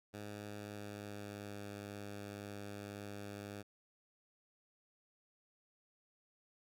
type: tone with pitch glide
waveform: 10% pulse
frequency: 103.83 to 101.87 Hz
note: G#2 to G#2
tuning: 0 to -33 cents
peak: -37 dBFS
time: 0.13-3.63 s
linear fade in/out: 20 ms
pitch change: -33 cents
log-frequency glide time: 0.41-1.74 s
effects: none